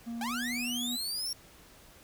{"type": "tone with pitch glide", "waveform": "triangle", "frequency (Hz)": [233.1, 242.4], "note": ["A#3", "B3"], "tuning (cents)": [0, -32], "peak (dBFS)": -33, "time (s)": [0.06, 0.97], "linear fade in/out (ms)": 20, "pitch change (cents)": 68, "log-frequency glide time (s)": [0.25, 0.33]}
{"type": "linear sweep", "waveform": "sawtooth", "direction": "up", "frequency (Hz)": [753, 5580], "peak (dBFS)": -30, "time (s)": [0.21, 1.33], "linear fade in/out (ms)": 2}
{"effects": ["pink hiss -56 dBFS RMS until 2.03 s"]}